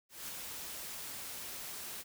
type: noise with ADSR envelope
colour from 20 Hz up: white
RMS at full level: -42 dBFS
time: 0.09-2.04 s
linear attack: 190 ms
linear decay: 14 ms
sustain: -2 dB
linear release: 36 ms
effects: none